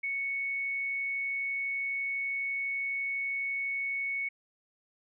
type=tone; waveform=sine; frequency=2217 Hz; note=C#7; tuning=in tune; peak=-30 dBFS; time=0.03-4.29 s; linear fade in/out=10 ms; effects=none